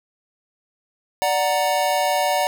square chord, D augmented, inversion none, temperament equal, 587.3 / 740 / 932.3 Hz, D5 / F#5 / A#5, 0 / 0 / 0 cents, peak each -23 / -22 / -25 dBFS, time 1.22-2.47 s, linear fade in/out 0 ms, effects none

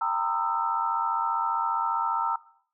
sine tone cluster, 788 / 918 / 993 / 1235 / 1325 Hz, G5 / A#5 / B5 / D#6 / E6, +9 / -27 / +9 / -13 / +9 cents, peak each -35 / -27 / -36 / -35 / -28 dBFS, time 0.01-2.36 s, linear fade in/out 5 ms, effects noise-tail reverb RT60 0.6 s tail -20 dB re dry

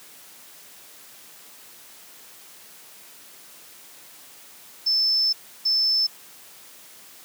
sine tone bursts at uneven times, 5274 Hz, E8, in tune, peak -18 dBFS, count 2, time 4.86-5.33 / 5.65-6.07 s, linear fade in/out 10 ms, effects white hiss -47 dBFS RMS until 7.24 s + high-pass 150 Hz 12 dB/octave

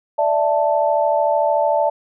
sine chord, D suspended second, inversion none, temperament just, 587.3 / 660.7 / 881 Hz, D5 / E5 / A5, 0 / +4 / +2 cents, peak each -18 / -19 / -19 dBFS, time 0.18-1.9 s, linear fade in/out 10 ms, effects none

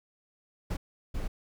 brown noise bursts at uneven times, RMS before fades -32 dBFS, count 2, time 0.7-0.77 / 1.14-1.28 s, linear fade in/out 10 ms, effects none

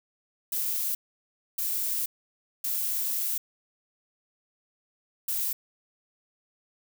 violet noise bursts at uneven times, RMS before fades -29 dBFS, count 4, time 0.52-0.95 / 1.58-2.06 / 2.64-3.38 / 5.28-5.53 s, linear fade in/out 5 ms, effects none

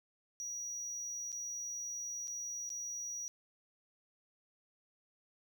triangle tone with dropouts, 5790 Hz, F#8, 38 cents flat, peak -38 dBFS, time 0.4-3.28 s, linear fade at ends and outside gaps 0 ms, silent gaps 1.319-1.327 / 2.274-2.28 / 2.692-2.702 s, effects none

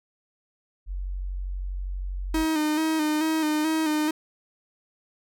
sine tone, 46.25 Hz, F#1, in tune, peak -28 dBFS, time 0.86-2.46 s, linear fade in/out 50 ms
45% pulse tone with vibrato, 311.1 Hz, D#4, in tune, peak -22 dBFS, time 2.34-4.11 s, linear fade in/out 5 ms, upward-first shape square, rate 2.3 Hz, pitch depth 36 cents each way
effects none

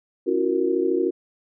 sine chord, F# dominant seventh, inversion second, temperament equal with one note detuned, 277.2 / 336.6 / 370 / 466.2 Hz, C#4 / E4 / F#4 / A#4, 0 / +36 / 0 / 0 cents, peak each -28 / -24 / -22 / -26 dBFS, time 0.26-1.11 s, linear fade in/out 20 ms, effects none

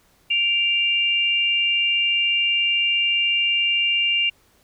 sine tone pair together, 2343 / 2794 Hz, D7 / F7, -5 / 0 cents, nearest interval minor third, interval 305 cents, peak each -24 / -18 dBFS, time 0.3-4.3 s, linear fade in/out 10 ms, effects pink hiss -59 dBFS RMS until 4.63 s

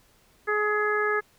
harmonic tone with a mistuned harmonic, 421 Hz, G#4, 24 cents sharp, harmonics 1 / 2 / 3 / 4 / 5, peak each -26 / -36 / -28 / -27 / -35 dBFS, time 0.47-1.21 s, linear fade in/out 20 ms, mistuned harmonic 5, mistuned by -21 cents, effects pink hiss -61 dBFS RMS until 1.38 s

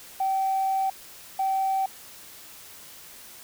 sine tone pair in turn, 771 / 771 Hz, G5 / G5, -29 / -29 cents, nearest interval unison, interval 0 cents, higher neither, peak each -21 dBFS, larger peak neither, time 0.2-0.9 / 1.39-1.86 s, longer first, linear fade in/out 5 ms, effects tanh soft clip ceiling -18 dBFS + white hiss -46 dBFS RMS until 3.43 s

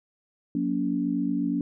sine tone cluster, 182.2 / 235.9 / 284.2 Hz, F#3 / A#3 / C#4, -26 / +21 / +43 cents, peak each -30 / -29 / -26 dBFS, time 0.55-1.61 s, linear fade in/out 2 ms, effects none

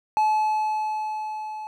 triangle tone with level ramp, 860 Hz, A5, 40 cents flat, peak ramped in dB -15 to -30 dBFS, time 0.17-1.67 s, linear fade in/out 0 ms, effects none

